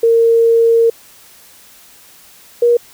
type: tone pair in turn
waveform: sine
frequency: 460 / 476.2 Hz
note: A#4 / A#4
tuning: -23 / +37 cents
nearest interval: minor second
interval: 60 cents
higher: second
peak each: -7 dBFS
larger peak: neither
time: 0.03-0.9 / 2.62-2.77 s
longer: first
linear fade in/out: 5 ms
effects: white hiss -43 dBFS RMS until 2.93 s